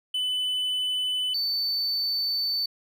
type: tone pair in turn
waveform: triangle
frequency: 3004 / 4526 Hz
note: F#7 / C#8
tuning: +26 / +35 cents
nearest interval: perfect fifth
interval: 709 cents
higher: second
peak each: -23 dBFS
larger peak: neither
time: 0.14-1.34 / 1.34-2.66 s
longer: second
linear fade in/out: 5 ms
effects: none